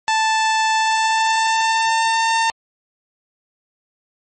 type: tone with pitch glide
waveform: sawtooth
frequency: 880 to 905.3 Hz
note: A5 to A5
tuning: 0 to +49 cents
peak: -11 dBFS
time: 0.08-2.5 s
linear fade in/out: 0 ms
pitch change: +49 cents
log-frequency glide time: 0.74-2.29 s
effects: MP3 32 kbps